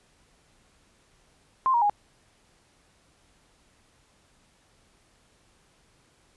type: tone with pitch steps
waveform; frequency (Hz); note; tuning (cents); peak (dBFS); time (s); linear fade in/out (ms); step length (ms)
sine; 1048 / 945 / 824; C6 / A#5 / G#5; +2 / +23 / -14; -19; 1.66-1.897; 0; 79
effects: pink hiss -63 dBFS RMS until 6.36 s + resampled to 24000 Hz